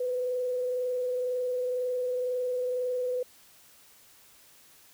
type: tone with frequency modulation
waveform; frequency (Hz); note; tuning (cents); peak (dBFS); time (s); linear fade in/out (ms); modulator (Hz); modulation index
sine; 500; B4; +21; -27; 0-3.23; 5; 22; 0.31
effects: white hiss -57 dBFS RMS until 4.93 s